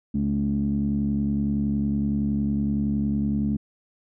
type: tone with low-pass filter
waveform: 15% pulse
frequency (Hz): 70.8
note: C#2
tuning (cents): +37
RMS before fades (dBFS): -24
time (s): 0.14-3.57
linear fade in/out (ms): 10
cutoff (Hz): 240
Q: 7.3
effects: none